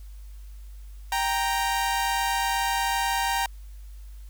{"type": "tone pair together", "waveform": "sawtooth", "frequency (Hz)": [784, 932.3], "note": ["G5", "A#5"], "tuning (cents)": [0, 0], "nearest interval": "minor third", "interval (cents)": 300, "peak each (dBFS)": [-23, -22], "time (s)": [1.12, 3.46], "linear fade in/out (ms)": 2, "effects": ["added 50 Hz sine -39 dBFS peak until 4.29 s", "white hiss -60 dBFS RMS until 4.29 s"]}